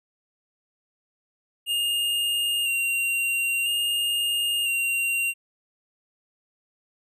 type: tone with vibrato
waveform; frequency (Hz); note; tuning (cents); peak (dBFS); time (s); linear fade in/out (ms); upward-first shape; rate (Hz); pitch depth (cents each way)
square; 2796; F7; +1; -23; 1.66-5.34; 50; square; 0.5; 22
effects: none